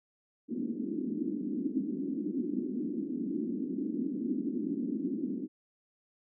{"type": "band-pass noise", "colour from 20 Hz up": "white", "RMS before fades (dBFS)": -34, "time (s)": [0.48, 5.48], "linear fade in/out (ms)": 50, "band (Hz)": [210, 320], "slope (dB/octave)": 48, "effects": []}